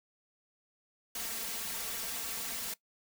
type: noise with comb filter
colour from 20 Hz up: white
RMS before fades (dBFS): -38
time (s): 1.15-2.74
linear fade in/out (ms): 5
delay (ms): 4.4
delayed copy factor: +0.9
effects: noise-tail reverb RT60 0.1 s tail -19 dB re dry